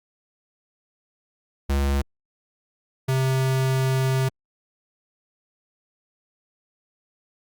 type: tone pair in turn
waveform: square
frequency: 69.5 / 131.84 Hz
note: C#2 / C3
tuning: +5 / +14 cents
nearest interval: major seventh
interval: 1109 cents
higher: second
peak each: -20 dBFS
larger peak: neither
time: 1.69-2.02 / 3.08-4.29 s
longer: second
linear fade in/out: 10 ms
effects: Opus 48 kbps